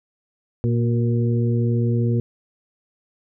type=harmonic tone with a mistuned harmonic; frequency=117.6 Hz; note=A#2; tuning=16 cents sharp; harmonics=1 / 2 / 3 / 4; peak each=-18 / -24 / -28 / -30 dBFS; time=0.64-2.2 s; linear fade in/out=0 ms; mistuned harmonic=3; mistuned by=+37 cents; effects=none